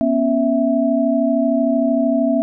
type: tone cluster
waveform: sine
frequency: 241.4 / 274.5 / 658 Hz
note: B3 / C#4 / E5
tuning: -39 / -17 / -3 cents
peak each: -18 dBFS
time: 0.01-2.42 s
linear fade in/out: 0 ms
effects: none